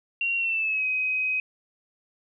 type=tone with pitch glide; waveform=sine; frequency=2751 to 2523 Hz; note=F7 to D#7; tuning=-27 to +23 cents; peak=-23 dBFS; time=0.21-1.4 s; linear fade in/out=2 ms; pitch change=-150 cents; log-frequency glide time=0.37-0.86 s; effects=none